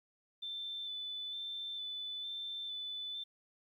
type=tone with vibrato; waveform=sine; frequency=3524 Hz; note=A7; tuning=2 cents sharp; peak=-39 dBFS; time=0.42-3.24 s; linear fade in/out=10 ms; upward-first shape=square; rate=1.1 Hz; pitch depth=14 cents each way; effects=12-bit